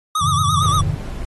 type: tone with vibrato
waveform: square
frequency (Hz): 1201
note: D6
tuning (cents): +38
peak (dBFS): -17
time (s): 0.15-0.81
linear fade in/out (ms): 5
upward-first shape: sine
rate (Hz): 8.7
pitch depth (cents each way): 96
type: chord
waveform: sine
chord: F minor seventh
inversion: none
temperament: equal with one note detuned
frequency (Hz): 87.31 / 102.1 / 130.81 / 155.56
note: F2 / Ab2 / C3 / Eb3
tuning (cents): 0 / -29 / 0 / 0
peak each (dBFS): -23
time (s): 0.21-0.95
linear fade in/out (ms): 10
type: noise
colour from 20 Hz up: brown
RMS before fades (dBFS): -27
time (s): 0.62-1.25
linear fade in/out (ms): 2
effects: AAC 32 kbps